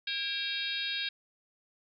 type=harmonic tone with a mistuned harmonic; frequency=540 Hz; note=C#5; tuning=45 cents flat; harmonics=3 / 4 / 5 / 6 / 7 / 8 / 9; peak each=-39 / -40 / -41 / -38 / -36 / -42 / -43 dBFS; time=0.07-1.09 s; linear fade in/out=5 ms; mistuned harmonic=4; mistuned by=+140 cents; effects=none